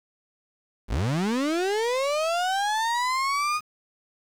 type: linear sweep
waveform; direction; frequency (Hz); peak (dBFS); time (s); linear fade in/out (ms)
35% pulse; up; 36.71 to 1246; -21; 0.88-3.61; 50
effects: low-pass 8000 Hz 12 dB/octave + 8-bit